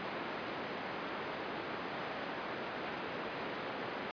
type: band-pass noise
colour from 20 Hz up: pink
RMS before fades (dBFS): -41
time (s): 0-4.11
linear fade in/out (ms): 0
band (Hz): 270 to 2300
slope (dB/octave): 12
effects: resampled to 11025 Hz